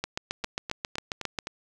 two click trains, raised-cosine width 0.2 ms, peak -12 / -16 dBFS, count 11 / 5, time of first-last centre 0.04-1.388 / 0.44-1.471 s, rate 7.42 / 3.88 Hz, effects none

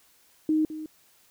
sine tone with echo, 311.1 Hz, D#4, in tune, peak -20 dBFS, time 0.49-0.65 s, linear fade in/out 2 ms, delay 210 ms, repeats 1, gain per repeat -13 dB, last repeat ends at 0.86 s, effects white hiss -61 dBFS RMS until 1.3 s

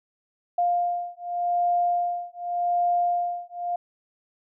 sine beating tone pair, 702 / 702.86 Hz, F5 / F5, +9 / +11 cents, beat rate 0.86 Hz, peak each -25 dBFS, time 0.58-3.76 s, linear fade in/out 5 ms, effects none

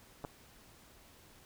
clicks, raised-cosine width 1 ms, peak -29 / -26 dBFS, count 2, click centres 0.242 / 0.249 s, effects pink hiss -60 dBFS RMS until 1.45 s

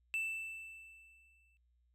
triangle tone with exponential decay, 2654 Hz, E7, 11 cents sharp, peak -31 dBFS, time 0.14-1.57 s, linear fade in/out 0 ms, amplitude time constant 310 ms, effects added 60 Hz sine -70 dBFS peak until 1.94 s

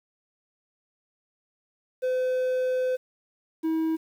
triangle tone pair in turn, 510 / 321.3 Hz, C5 / E4, -44 / -44 cents, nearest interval minor sixth, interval 800 cents, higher first, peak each -21 dBFS, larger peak neither, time 2.02-2.97 / 3.63-3.97 s, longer first, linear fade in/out 20 ms, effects 9-bit

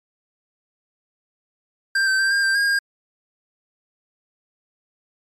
square tone with pitch steps, 1582 / 1547 / 1574 / 1606 / 1575 / 1624 / 1614 Hz, G6 / G6 / G6 / G6 / G6 / G#6 / G#6, +15 / -23 / +7 / +41 / +8 / -39 / -50 cents, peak -17 dBFS, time 1.95-2.79 s, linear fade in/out 5 ms, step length 120 ms, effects low-pass 8000 Hz 12 dB/octave + MP3 64 kbps

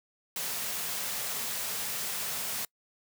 white band-stop noise, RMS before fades -34 dBFS, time 0.36-2.65 s, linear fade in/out 2 ms, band 260 to 370 Hz, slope 96 dB/octave, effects noise-tail reverb RT60 0.1 s tail -26 dB re dry + high-pass 100 Hz 12 dB/octave

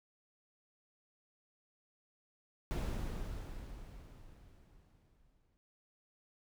brown noise with exponential decay, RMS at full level -34 dBFS, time 2.71-5.57 s, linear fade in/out 0 ms, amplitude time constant 620 ms, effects none

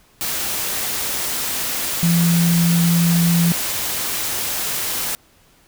sine tone in noise, 170 Hz, F3, 46 cents flat, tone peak -13 dBFS, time 2.03-3.52 s, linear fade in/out 0 ms, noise white, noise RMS -23 dBFS, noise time 0.21-5.15 s, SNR +7 dB, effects pink hiss -54 dBFS RMS until 5.67 s

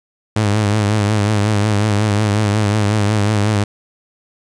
sawtooth tone with vibrato, 104.8 Hz, G#2, 16 cents sharp, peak -9 dBFS, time 0.36-3.64 s, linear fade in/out 5 ms, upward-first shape triangle, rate 5.5 Hz, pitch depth 80 cents each way, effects resampled to 22050 Hz + 8-bit

